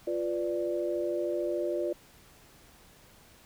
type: chord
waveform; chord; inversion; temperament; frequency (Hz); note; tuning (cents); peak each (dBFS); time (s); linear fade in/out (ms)
sine; B diminished; second; equal; 349.2 / 493.9 / 587.3; F4 / B4 / D5; 0 / 0 / 0; -31 / -36 / -32; 0.07-1.93; 5
effects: pink hiss -57 dBFS RMS until 3.45 s